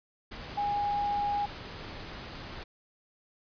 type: tone in noise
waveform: sine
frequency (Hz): 819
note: G#5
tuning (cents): -24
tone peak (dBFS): -27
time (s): 0.57-1.46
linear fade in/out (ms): 10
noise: pink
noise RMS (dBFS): -42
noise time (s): 0.31-2.64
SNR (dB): +12
effects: resampled to 11025 Hz